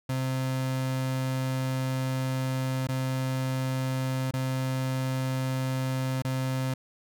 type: tone with dropouts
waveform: 35% pulse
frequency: 130.81 Hz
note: C3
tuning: in tune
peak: -25 dBFS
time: 0.09-6.74 s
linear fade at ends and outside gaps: 5 ms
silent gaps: 2.872-2.887 / 4.311-4.336 / 6.222-6.247 s
effects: none